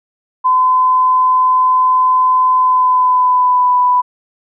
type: tone with pitch glide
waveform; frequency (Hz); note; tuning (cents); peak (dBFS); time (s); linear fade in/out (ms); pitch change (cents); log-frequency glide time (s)
sine; 1019 to 992.9; C6 to B5; -46 to +9; -8; 0.44-4.02; 20; -45; 2.56-3.77
effects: none